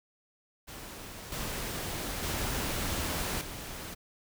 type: noise with level steps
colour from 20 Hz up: pink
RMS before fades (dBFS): -44 / -36 / -33 / -41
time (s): 0.67-3.95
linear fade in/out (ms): 20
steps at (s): 1.32 / 2.23 / 3.41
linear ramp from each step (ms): 2
effects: none